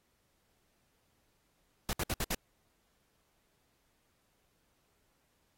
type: noise bursts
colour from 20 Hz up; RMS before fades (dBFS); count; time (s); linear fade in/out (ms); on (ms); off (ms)
pink; -33; 5; 1.89-2.346; 0; 40; 64
effects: pink hiss -75 dBFS RMS until 5.57 s + AAC 48 kbps